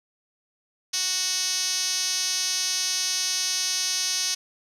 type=tone with band-pass filter; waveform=5% pulse; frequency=370 Hz; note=F#4; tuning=in tune; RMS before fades=-26 dBFS; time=0.93-4.35 s; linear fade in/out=10 ms; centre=6300 Hz; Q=5.1; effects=none